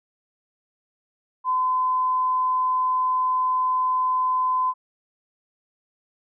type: tone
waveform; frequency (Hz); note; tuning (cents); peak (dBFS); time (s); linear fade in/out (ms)
sine; 1020; C6; -44; -19; 1.44-4.74; 50
effects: none